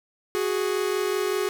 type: tone pair together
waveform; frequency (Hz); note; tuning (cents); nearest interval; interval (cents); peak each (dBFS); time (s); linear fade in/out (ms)
45% pulse; 370 / 415.3; F#4 / G#4; 0 / 0; major second; 200; -26; 0.35-1.49; 0
effects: none